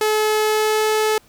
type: tone with pitch glide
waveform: sawtooth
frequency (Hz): 429.4 to 432.1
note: A4 to A4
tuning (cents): -42 to -31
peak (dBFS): -12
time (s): 0.01-1.18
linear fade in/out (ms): 2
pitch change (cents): +11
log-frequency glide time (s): 0.4-0.86
effects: pink hiss -53 dBFS RMS until 1.28 s